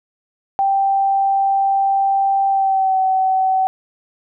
sine tone with pitch glide, 784 to 759 Hz, G5 to F#5, 0 to +44 cents, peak -13 dBFS, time 0.59-3.67 s, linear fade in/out 0 ms, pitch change -56 cents, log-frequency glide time 2.49-2.98 s, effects none

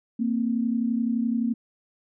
sine tone pair together, 229.9 / 261.6 Hz, A#3 / C4, -24 / 0 cents, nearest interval major second, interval 224 cents, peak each -23 / -28 dBFS, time 0.19-1.54 s, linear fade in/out 10 ms, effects none

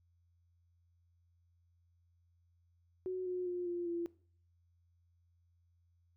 sine tone with pitch steps, 370 / 362.8 / 355.7 / 348.8 / 342 Hz, F#4 / F#4 / F4 / F4 / F4, 0 / -34 / +32 / -2 / -36 cents, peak -35 dBFS, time 3.06-4.06 s, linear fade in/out 0 ms, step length 200 ms, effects noise-tail reverb RT60 0.5 s tail -20 dB re dry + added 86 Hz sine -69 dBFS peak until 6.16 s

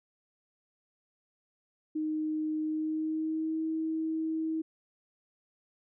sine tone with pitch glide, 310 to 319.3 Hz, D#4 to D#4, -6 to +45 cents, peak -29 dBFS, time 1.95-4.62 s, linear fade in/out 10 ms, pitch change +51 cents, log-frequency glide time 2.61-3.63 s, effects none

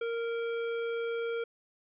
sine tone with hard clipping, 463.8 Hz, A#4, 9 cents flat, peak -33 dBFS, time 0.01-1.44 s, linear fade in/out 5 ms, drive 17 dB, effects resampled to 8000 Hz

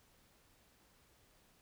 silence, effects pink hiss -69 dBFS RMS until 1.61 s

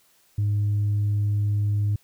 sine tone, 103.2 Hz, G#2, 10 cents flat, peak -18 dBFS, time 0.38-1.96 s, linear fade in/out 5 ms, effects tanh soft clip ceiling -18 dBFS + white hiss -61 dBFS RMS until 2.03 s

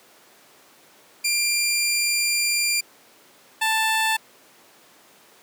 15% pulse tone pair in turn, 2386 / 882.5 Hz, D7 / A5, +27 / +5 cents, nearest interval octave + perfect fourth, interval 1722 cents, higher first, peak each -13 dBFS, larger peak neither, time 1.24-2.81 / 3.61-4.17 s, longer first, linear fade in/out 10 ms, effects pink hiss -52 dBFS RMS until 5.42 s + high-pass 300 Hz 12 dB/octave

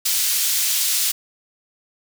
pink high-pass noise, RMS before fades -20 dBFS, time 0.05-1.12 s, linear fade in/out 10 ms, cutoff 4300 Hz, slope 12 dB/octave, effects none

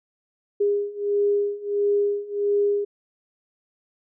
sine beating tone pair, 406.9 / 408.4 Hz, G#4 / G#4, -35 / -29 cents, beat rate 1.5 Hz, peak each -24 / -22 dBFS, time 0.6-2.85 s, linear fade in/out 10 ms, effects none

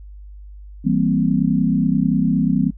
sine chord, C dominant seventh, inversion first, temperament equal with one note detuned, 164.81 / 196 / 232.1 / 261.6 Hz, E3 / G3 / Bb3 / C4, 0 / 0 / -7 / 0 cents, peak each -20 dBFS, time 0.84-2.71 s, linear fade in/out 20 ms, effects noise-tail reverb RT60 0.1 s tail -24 dB re dry + added 50 Hz sine -35 dBFS peak until 2.77 s

